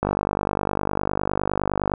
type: click train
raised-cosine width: 1 ms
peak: -7 dBFS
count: 96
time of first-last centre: 0.03-1.938 s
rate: 49.8 Hz
effects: none